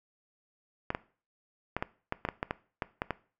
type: clicks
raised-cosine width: 0.5 ms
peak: -15 dBFS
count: 12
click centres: 0.904 / 0.949 / 1.766 / 1.825 / 2.124 / 2.251 / 2.288 / 2.429 / 2.509 / 2.822 / 3.019 / 3.107 s
effects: noise-tail reverb RT60 0.4 s tail -19 dB re dry